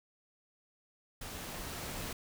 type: noise with level ramp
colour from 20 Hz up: pink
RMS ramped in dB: -44 to -40 dBFS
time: 1.21-2.13 s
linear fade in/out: 5 ms
effects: none